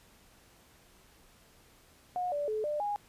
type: tone with pitch steps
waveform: sine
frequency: 722 / 582 / 431 / 596 / 823 Hz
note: F#5 / D5 / A4 / D5 / G#5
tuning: -43 / -16 / -36 / +25 / -16 cents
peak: -30 dBFS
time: 2.16-2.96 s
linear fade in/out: 0 ms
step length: 160 ms
effects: pink hiss -61 dBFS RMS until 3.08 s + resampled to 32000 Hz